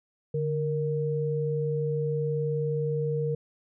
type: tone pair together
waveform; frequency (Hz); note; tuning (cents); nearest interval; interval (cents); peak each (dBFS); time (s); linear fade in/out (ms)
sine; 146.81 / 466.1; D3 / A#4; 0 / 0; octave + minor sixth; 2000; -28; 0.34-3.35; 5
effects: none